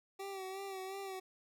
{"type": "tone with vibrato", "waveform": "25% pulse", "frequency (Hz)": 385.4, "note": "G4", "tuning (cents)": -29, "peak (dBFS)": -38, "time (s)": [0.19, 1.2], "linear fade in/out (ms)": 10, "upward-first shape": "sine", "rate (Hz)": 2.8, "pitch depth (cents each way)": 44, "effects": []}